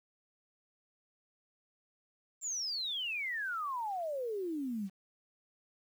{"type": "exponential sweep", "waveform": "sine", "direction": "down", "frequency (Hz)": [7459, 183.9], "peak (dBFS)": -34, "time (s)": [2.41, 4.9], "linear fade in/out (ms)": 50, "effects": ["10-bit"]}